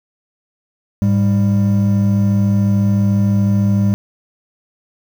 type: tone pair together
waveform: triangle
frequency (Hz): 105.2 / 199.06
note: G#2 / G3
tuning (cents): +23 / +27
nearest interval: major seventh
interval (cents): 1104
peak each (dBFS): -12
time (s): 1.02-3.94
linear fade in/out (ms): 0
effects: 7-bit